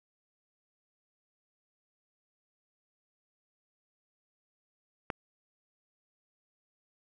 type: click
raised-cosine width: 0.5 ms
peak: -17 dBFS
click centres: 5.102 s
effects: none